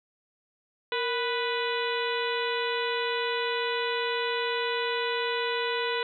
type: harmonic tone with a mistuned harmonic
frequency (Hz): 493.9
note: B4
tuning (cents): 0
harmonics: 1 / 2 / 3 / 4 / 5 / 6 / 7 / 8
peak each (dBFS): -30 / -33 / -35 / -36 / -37 / -38 / -38 / -39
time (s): 0.92-6.03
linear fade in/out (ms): 2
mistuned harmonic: 1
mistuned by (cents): -91
effects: none